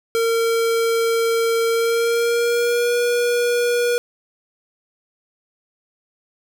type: tone with pitch glide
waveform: square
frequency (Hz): 458.3 to 481.1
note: A#4 to B4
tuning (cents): -29 to -45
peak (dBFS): -17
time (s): 0.15-3.98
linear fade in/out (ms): 0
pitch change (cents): +84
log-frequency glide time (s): 1.7-2.96
effects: none